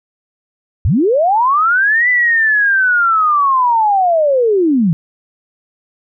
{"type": "linear two-way sweep", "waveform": "sine", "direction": "up then down", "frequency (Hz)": [63.3, 2004, 150.8], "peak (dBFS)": -9, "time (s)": [0.85, 4.93], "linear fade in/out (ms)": 0, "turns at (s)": 2.09, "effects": []}